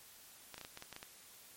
clicks, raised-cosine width 0.2 ms, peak -29 dBFS, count 9, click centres 0.543 / 0.58 / 0.613 / 0.649 / 0.774 / 0.824 / 0.927 / 0.964 / 1.029 s, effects white hiss -58 dBFS RMS until 1.56 s + MP3 64 kbps

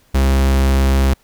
45% pulse tone, 67 Hz, C2, 42 cents sharp, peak -11 dBFS, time 0.14-1.14 s, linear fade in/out 10 ms, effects pink hiss -55 dBFS RMS until 1.23 s

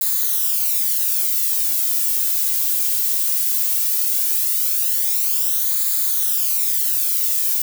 violet noise with flanger, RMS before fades -19 dBFS, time 0.01-7.62 s, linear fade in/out 2 ms, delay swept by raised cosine 0.35 to 2.35 ms, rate 0.17 Hz, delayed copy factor -0.7, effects none

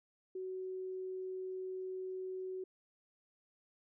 sine tone, 373.7 Hz, F#4, 17 cents sharp, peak -39 dBFS, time 0.35-2.64 s, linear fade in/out 5 ms, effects none

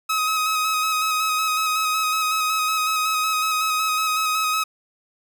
sawtooth tone with vibrato, 1270 Hz, D#6, 35 cents sharp, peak -16 dBFS, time 0.09-4.64 s, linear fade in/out 10 ms, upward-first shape square, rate 5.4 Hz, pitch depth 19 cents each way, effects none

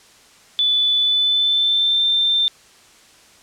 sine tone with pitch glide, 3479 to 3577 Hz, A7 to A7, -20 to +28 cents, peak -14 dBFS, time 0.59-2.48 s, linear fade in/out 0 ms, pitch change +48 cents, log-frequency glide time 1-2.05 s, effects white hiss -49 dBFS RMS until 3.42 s + low-pass 8000 Hz 12 dB/octave

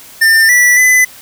square tone with pitch steps, 1797 / 1960 / 2009 Hz, A6 / B6 / B6, +36 / -14 / +29 cents, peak -6 dBFS, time 0.21-1.05 s, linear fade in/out 10 ms, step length 280 ms, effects white hiss -36 dBFS RMS until 1.21 s

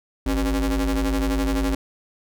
40% pulse ring-modulated tone, 110.6 Hz, A2, 9 cents sharp, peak -16 dBFS, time 0.26-1.75 s, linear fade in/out 5 ms, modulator 160 Hz, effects none

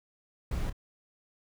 brown noise with echo, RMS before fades -31 dBFS, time 0.51-0.7 s, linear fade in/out 5 ms, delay 28 ms, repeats 1, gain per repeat -11 dB, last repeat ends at 0.728 s, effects none

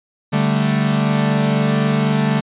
45% pulse chord, D suspended fourth, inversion none, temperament equal, 146.83 / 196 / 220 Hz, D3 / G3 / A3, 0 / 0 / 0 cents, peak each -18 / -20 / -19 dBFS, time 0.32-2.41 s, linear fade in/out 20 ms, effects resampled to 8000 Hz

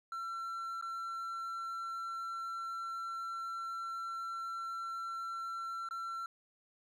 triangle tone with dropouts, 1352 Hz, E6, 43 cents sharp, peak -36 dBFS, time 0.12-6.26 s, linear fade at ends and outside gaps 2 ms, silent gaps 0.813-0.824 / 5.888-5.909 s, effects none

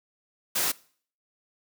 white noise, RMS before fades -26 dBFS, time 0.55-0.72 s, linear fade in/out 10 ms, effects noise-tail reverb RT60 0.5 s tail -22 dB re dry + high-pass 150 Hz 12 dB/octave

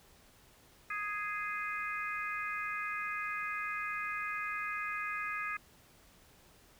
harmonic tone, 415.3 Hz, G#4, in tune, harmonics 3 / 4 / 5 / 6, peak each -39 / -40 / -41 / -42 dBFS, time 0.9-5.57 s, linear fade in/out 5 ms, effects pink hiss -62 dBFS RMS until 6.79 s

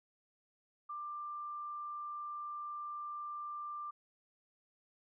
sine tone, 1186 Hz, D6, 17 cents sharp, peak -40 dBFS, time 0.89-3.91 s, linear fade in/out 10 ms, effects none

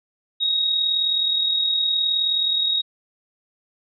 sine tone with amplitude modulation, 3774 Hz, A#7, 21 cents sharp, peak -16 dBFS, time 0.4-2.82 s, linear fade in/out 20 ms, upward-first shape sine, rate 39.2 Hz, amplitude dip 45%, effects none

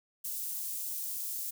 white high-pass noise, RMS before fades -37 dBFS, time 0.24-1.51 s, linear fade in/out 10 ms, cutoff 8400 Hz, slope 12 dB/octave, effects none

